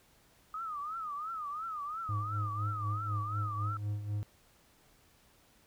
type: tone with vibrato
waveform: sine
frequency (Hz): 1242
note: D#6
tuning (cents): -3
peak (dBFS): -36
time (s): 0.54-3.77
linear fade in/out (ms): 2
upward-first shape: triangle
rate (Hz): 2.9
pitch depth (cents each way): 170
type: tone with tremolo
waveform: triangle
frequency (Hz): 103.83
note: G#2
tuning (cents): 0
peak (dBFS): -29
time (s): 2.09-4.23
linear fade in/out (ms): 0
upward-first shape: sine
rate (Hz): 4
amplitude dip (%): 60
effects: pink hiss -65 dBFS RMS until 5.66 s